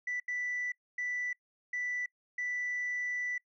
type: tone bursts at uneven times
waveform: sine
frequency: 1975 Hz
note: B6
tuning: in tune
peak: -31 dBFS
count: 5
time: 0.07-0.2 / 0.28-0.72 / 0.98-1.33 / 1.73-2.06 / 2.38-3.38 s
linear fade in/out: 5 ms
effects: noise-tail reverb RT60 0.1 s tail -25 dB re dry + tanh soft clip ceiling -29 dBFS